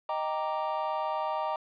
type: chord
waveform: triangle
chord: Eb major seventh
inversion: none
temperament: equal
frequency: 622.3 / 784 / 932.3 / 1174.7 Hz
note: Eb5 / G5 / Bb5 / D6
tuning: 0 / 0 / 0 / 0 cents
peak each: -32 / -33 / -31 / -35 dBFS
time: 0.09-1.56 s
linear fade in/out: 2 ms
effects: resampled to 11025 Hz